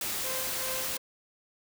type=noise; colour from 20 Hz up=white; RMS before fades=-33 dBFS; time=0.01-0.97 s; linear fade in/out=2 ms
type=tone with tremolo; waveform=sawtooth; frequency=520 Hz; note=C5; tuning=11 cents flat; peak=-32 dBFS; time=0.24-0.98 s; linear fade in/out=5 ms; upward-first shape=sine; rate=2.6 Hz; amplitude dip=75%
effects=none